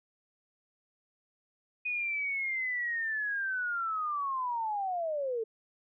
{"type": "linear sweep", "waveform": "sine", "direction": "down", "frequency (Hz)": [2490, 433.4], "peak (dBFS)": -30, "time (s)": [1.85, 5.44], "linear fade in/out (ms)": 10, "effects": []}